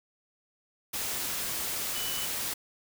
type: tone in noise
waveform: sine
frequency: 2975 Hz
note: F#7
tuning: 9 cents sharp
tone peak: -37 dBFS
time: 1.95-2.26 s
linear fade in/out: 10 ms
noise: white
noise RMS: -33 dBFS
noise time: 0.93-2.54 s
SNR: -7 dB
effects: none